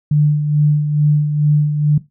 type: tone with tremolo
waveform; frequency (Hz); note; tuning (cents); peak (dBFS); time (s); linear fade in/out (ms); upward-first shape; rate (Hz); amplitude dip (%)
sine; 148.9; D3; +24; -8; 0.11-1.98; 5; sine; 2.3; 55
effects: noise-tail reverb RT60 0.2 s tail -17 dB re dry